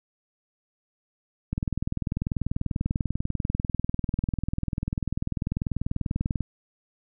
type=click train; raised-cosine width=5 ms; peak=-14 dBFS; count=100; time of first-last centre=1.53-6.407 s; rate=20.3 Hz; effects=none